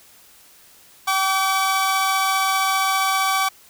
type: tone pair together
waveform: sawtooth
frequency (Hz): 769.7 / 1147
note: G5 / D6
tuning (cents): -32 / -41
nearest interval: perfect fifth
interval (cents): 691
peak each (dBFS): -18 / -16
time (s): 1.07-3.49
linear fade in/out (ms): 10
effects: white hiss -50 dBFS RMS until 3.69 s